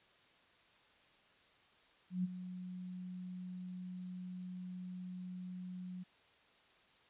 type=tone with ADSR envelope; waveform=sine; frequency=182 Hz; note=F#3; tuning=28 cents flat; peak=-31 dBFS; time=2.1-6.04 s; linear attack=140 ms; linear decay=26 ms; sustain=-12 dB; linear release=17 ms; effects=white hiss -67 dBFS RMS until 7.09 s + resampled to 8000 Hz